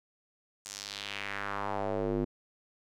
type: tone with band-pass filter sweep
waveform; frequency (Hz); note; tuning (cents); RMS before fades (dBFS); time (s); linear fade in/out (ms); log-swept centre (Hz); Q
square; 50.3; G1; +45; -35; 0.65-2.25; 10; 7300 to 300; 2.1
effects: none